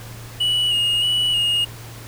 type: tone with vibrato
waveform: triangle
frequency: 2900 Hz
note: F#7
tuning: 35 cents flat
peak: -15 dBFS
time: 0.4-1.65 s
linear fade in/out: 10 ms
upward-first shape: square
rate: 1.6 Hz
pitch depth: 26 cents each way
effects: added 115 Hz sine -36 dBFS peak until 2.07 s + pink hiss -40 dBFS RMS until 2.07 s